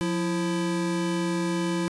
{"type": "tone pair together", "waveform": "square", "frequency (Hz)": [177.3, 334.7], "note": ["F3", "E4"], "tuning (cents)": [26, 26], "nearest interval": "major seventh", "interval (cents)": 1100, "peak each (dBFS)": -28, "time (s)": [0.01, 1.88], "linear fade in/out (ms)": 0, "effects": ["resampled to 24000 Hz"]}